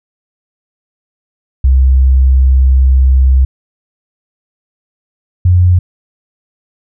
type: tone pair in turn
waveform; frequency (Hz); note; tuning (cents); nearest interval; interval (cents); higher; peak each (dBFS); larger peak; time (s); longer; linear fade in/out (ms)
sine; 65.41 / 89.41; C2 / F2; 0 / +41; perfect fourth; 541; second; -4; neither; 1.64-3.45 / 5.45-5.79; first; 5
effects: none